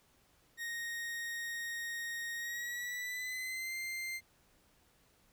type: tone with pitch glide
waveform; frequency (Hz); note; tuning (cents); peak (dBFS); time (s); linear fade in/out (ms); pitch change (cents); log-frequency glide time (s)
40% pulse; 1864.7 to 2093; A#6 to C7; 0 to 0; -37; 0.57-4.21; 50; +200; 2.35-3.76
effects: pink hiss -69 dBFS RMS until 5.32 s